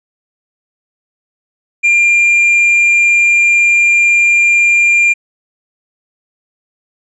triangle tone, 2394 Hz, D7, 33 cents sharp, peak -5 dBFS, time 1.83-5.14 s, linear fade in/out 20 ms, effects resampled to 24000 Hz

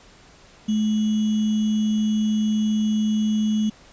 sine tone with sample-and-hold, 214.5 Hz, A3, 44 cents flat, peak -18 dBFS, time 0.68-3.7 s, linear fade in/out 10 ms, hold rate 3150 Hz, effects pink hiss -50 dBFS RMS until 3.92 s + resampled to 16000 Hz

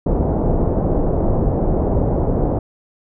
pink low-pass noise, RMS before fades -17 dBFS, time 0.06-2.59 s, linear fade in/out 5 ms, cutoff 710 Hz, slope 24 dB/octave, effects none

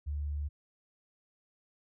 sine tone, 73.1 Hz, D2, 7 cents flat, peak -32 dBFS, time 0.06-0.49 s, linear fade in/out 20 ms, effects none

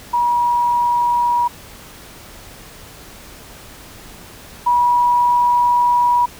sine tone pair in turn, 961 / 968.8 Hz, B5 / B5, -48 / -34 cents, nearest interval unison, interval 14 cents, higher second, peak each -13 / -11 dBFS, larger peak second, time 0.13-1.48 / 4.66-6.26 s, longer second, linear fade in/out 10 ms, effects pink hiss -39 dBFS RMS until 6.39 s

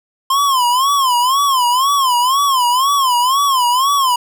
square tone with vibrato, 1046.5 Hz, C6, in tune, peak -12 dBFS, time 0.3-4.16 s, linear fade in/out 5 ms, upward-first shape sine, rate 2 Hz, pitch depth 150 cents each way, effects none

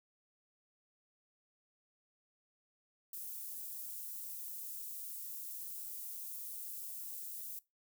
white high-pass noise, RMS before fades -45 dBFS, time 3.13-7.59 s, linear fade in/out 2 ms, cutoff 12000 Hz, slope 12 dB/octave, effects noise-tail reverb RT60 0.2 s tail -20 dB re dry

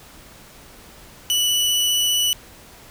sawtooth tone with vibrato, 2960 Hz, F#7, in tune, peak -14 dBFS, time 1.3-2.33 s, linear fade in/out 0 ms, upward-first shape triangle, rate 15 Hz, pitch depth 10 cents each way, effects pink hiss -45 dBFS RMS until 2.9 s

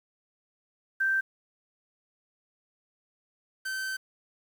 sine / 45% pulse tone pair in turn, 1564 / 1543.4 Hz, G6 / G6, -4 / -27 cents, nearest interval unison, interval 23 cents, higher first, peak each -23 / -31 dBFS, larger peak first, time 1-1.21 / 3.65-3.97 s, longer second, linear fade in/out 10 ms, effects 9-bit

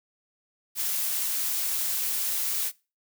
blue noise, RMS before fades -28 dBFS, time 0.75-2.72 s, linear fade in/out 50 ms, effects noise-tail reverb RT60 0.3 s tail -22 dB re dry

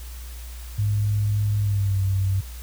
sine tone with pitch glide, 103.83 to 96.32 Hz, G#2 to G2, 0 to -30 cents, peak -19 dBFS, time 0.78-2.41 s, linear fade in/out 10 ms, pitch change -130 cents, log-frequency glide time 1.58-2 s, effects added 60 Hz sine -34 dBFS peak until 2.62 s + white hiss -45 dBFS RMS until 2.62 s

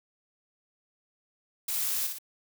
blue noise with echo, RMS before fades -31 dBFS, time 1.68-2.07 s, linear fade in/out 5 ms, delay 58 ms, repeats 2, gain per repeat -5 dB, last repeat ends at 2.186 s, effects none

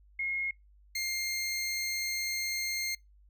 sine / 20% pulse tone pair in turn, 2155 / 2116 Hz, C#7 / C7, -49 / +19 cents, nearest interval unison, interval 32 cents, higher first, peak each -30 / -26 dBFS, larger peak second, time 0.19-0.51 / 0.95-2.95 s, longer second, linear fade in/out 5 ms, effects noise-tail reverb RT60 0.2 s tail -26 dB re dry + added 50 Hz sine -57 dBFS peak until 3.29 s

